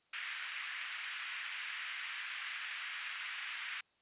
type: band-pass noise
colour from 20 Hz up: pink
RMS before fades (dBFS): -43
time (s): 0.13-3.81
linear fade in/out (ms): 5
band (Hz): 1600 to 3000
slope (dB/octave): 24
effects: white hiss -74 dBFS RMS until 4.01 s + resampled to 8000 Hz